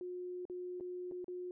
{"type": "tone with dropouts", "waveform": "sine", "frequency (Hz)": 360, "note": "F#4", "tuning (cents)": -47, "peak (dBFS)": -40, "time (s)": [0.01, 1.51], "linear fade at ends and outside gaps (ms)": 1, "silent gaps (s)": [[0.453, 0.498], [0.8, 0.808], [1.113, 1.12], [1.244, 1.281]], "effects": []}